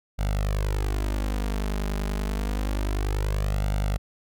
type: tone with flanger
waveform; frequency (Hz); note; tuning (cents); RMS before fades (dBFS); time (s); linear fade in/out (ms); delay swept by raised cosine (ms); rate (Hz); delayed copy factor
sawtooth; 50.4; G1; +49; -26; 0.18-3.98; 20; 1.4 to 4.9; 0.28; +0.95
effects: none